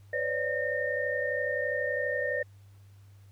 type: tone cluster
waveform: sine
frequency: 504 / 567 / 599 / 1829 Hz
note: B4 / C#5 / D5 / A#6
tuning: +35 / +39 / +34 / -33 cents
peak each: -33 / -34 / -36 / -31 dBFS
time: 0.13-2.43 s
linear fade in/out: 5 ms
effects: added 99 Hz sine -51 dBFS peak until 3.31 s + pink hiss -67 dBFS RMS until 3.31 s